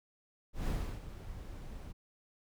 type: noise with ADSR envelope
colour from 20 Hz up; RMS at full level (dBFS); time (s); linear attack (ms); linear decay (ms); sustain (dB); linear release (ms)
brown; -32; 0.53-1.93; 140; 330; -13; 23
effects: none